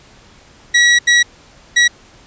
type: tone bursts at uneven times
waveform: sawtooth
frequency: 1923 Hz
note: B6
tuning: 47 cents flat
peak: -4 dBFS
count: 3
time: 0.74-0.99 / 1.07-1.23 / 1.76-1.88 s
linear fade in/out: 10 ms
effects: pink hiss -45 dBFS RMS until 2.26 s + resampled to 16000 Hz